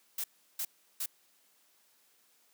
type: noise bursts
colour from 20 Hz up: blue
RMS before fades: -35 dBFS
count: 3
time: 0.18-1.06 s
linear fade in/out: 5 ms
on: 60 ms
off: 350 ms
effects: white hiss -68 dBFS RMS until 2.53 s + high-pass 200 Hz 12 dB/octave